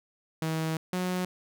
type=tone pair in turn; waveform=sawtooth; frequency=160 / 182.13 Hz; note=D#3 / F#3; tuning=+49 / -27 cents; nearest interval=major second; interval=224 cents; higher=second; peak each=-24 dBFS; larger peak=neither; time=0.42-0.77 / 0.93-1.25 s; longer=first; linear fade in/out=2 ms; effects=none